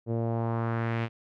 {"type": "tone with low-pass filter sweep", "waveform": "sawtooth", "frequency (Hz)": 115.1, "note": "A#2", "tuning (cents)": -22, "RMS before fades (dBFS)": -29, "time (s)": [0.06, 1.09], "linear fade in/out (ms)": 50, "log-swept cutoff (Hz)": [460, 2700], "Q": 1.8, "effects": []}